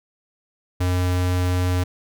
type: tone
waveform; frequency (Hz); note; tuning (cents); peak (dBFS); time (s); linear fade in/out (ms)
square; 90.3; F#2; -42; -19; 0.8-1.84; 10
effects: none